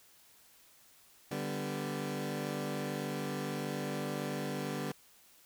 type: chord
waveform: 20% pulse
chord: G major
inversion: second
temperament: equal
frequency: 146.83 / 196 / 246.9 Hz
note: D3 / G3 / B3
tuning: 0 / 0 / 0 cents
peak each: -34 / -35 / -35 dBFS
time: 1.31-4.92 s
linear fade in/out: 5 ms
effects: white hiss -62 dBFS RMS until 5.45 s